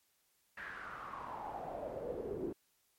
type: noise with band-pass filter sweep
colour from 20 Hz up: brown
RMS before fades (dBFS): -43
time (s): 0.57-2.53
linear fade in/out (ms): 5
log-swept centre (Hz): 1800 to 340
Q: 5.5
effects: white hiss -75 dBFS RMS until 2.98 s + MP3 64 kbps